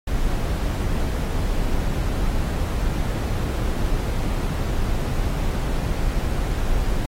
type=noise; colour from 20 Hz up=brown; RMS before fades=-22 dBFS; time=0.07-7.06 s; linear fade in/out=5 ms; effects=AAC 48 kbps